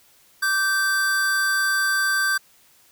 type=tone pair together; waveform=square; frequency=1169 / 1559.3 Hz; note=D6 / G6; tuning=-8 / -10 cents; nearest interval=perfect fourth; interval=498 cents; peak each=-30 / -20 dBFS; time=0.42-2.38 s; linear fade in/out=10 ms; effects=white hiss -56 dBFS RMS until 2.91 s